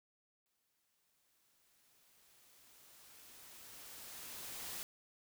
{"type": "noise with exponential growth", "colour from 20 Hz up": "white", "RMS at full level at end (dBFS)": -44, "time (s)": [0.46, 4.83], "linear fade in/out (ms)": 0, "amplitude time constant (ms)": 950, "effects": []}